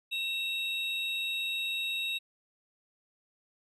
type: tone pair together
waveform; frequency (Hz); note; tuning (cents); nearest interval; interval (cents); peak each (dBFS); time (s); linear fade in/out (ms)
triangle; 2684 / 3786; E7 / A#7; +31 / +26; tritone; 595; -32 / -32; 0.11-2.19; 20
effects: resampled to 32000 Hz